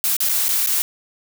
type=noise with dropouts; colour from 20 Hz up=blue; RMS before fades=-19 dBFS; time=0.04-0.82 s; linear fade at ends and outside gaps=0 ms; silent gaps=0.166-0.204 / 0.288-0.294 / 0.483-0.49 / 0.662-0.672 s; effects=none